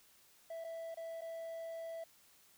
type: tone with dropouts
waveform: triangle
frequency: 659.3 Hz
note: E5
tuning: in tune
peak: -40 dBFS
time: 0.5-2.04 s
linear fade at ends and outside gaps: 5 ms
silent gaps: 0.642-0.646 / 0.945-0.971 / 1.21-1.217 s
effects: white hiss -66 dBFS RMS until 2.57 s

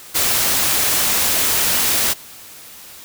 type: noise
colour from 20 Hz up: white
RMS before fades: -17 dBFS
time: 0.14-2.14 s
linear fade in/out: 20 ms
effects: white hiss -39 dBFS RMS until 3.04 s

